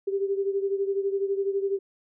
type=beating tone pair; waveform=sine; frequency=392 / 404 Hz; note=G4 / G#4; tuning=0 / -48 cents; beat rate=12 Hz; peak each=-25 / -30 dBFS; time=0.07-1.79 s; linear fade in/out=10 ms; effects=none